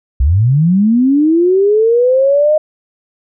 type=linear sweep; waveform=sine; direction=up; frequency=58.27 to 622.3 Hz; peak=-7 dBFS; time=0.2-2.58 s; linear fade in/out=5 ms; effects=none